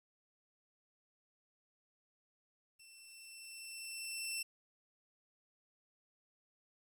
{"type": "tone with level ramp", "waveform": "15% pulse", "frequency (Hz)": 2685, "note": "E7", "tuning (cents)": 31, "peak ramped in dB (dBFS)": [-51, -30], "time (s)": [2.79, 4.43], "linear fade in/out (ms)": 10, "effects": ["12-bit"]}